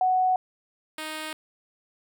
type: tone pair in turn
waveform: sine / 5% pulse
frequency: 742 / 311.4 Hz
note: F#5 / D#4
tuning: +5 / +2 cents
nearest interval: octave + minor third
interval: 1503 cents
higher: first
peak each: -19 / -21 dBFS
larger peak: first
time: 0.01-0.36 / 0.98-1.33 s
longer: neither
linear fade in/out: 2 ms
effects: none